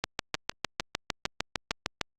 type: two click trains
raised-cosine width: 0.2 ms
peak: -16 / -9 dBFS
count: 4 / 14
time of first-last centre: 0.35-1.714 / 0.04-2.013 s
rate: 2.2 / 6.59 Hz
effects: Opus 48 kbps